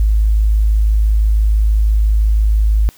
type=tone; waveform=sine; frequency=53 Hz; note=G#1; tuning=36 cents sharp; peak=-9 dBFS; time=0-2.89 s; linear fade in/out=0 ms; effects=white hiss -46 dBFS RMS until 2.97 s